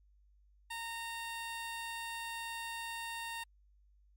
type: tone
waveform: 15% pulse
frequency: 921 Hz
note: A#5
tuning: 21 cents flat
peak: -33 dBFS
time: 0.7-3.44 s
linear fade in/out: 10 ms
effects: added 50 Hz sine -63 dBFS peak until 4.16 s + MP3 64 kbps